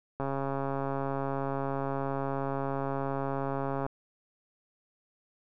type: click train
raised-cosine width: 1 ms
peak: -19 dBFS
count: 503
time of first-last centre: 0.2-3.864 s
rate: 137 Hz
effects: none